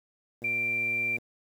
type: click train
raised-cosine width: 2 ms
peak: -31 dBFS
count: 91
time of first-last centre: 0.42-1.183 s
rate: 118 Hz
type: tone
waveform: sine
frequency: 2360 Hz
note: D7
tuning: 8 cents sharp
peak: -26 dBFS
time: 0.44-1.17 s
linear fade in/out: 5 ms
effects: high-pass 100 Hz 12 dB/octave + 9-bit